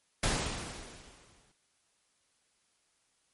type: noise with exponential decay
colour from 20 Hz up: pink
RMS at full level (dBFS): -28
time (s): 0.23-1.52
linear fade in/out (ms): 5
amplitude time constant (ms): 280
effects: white hiss -73 dBFS RMS until 3.33 s + MP3 48 kbps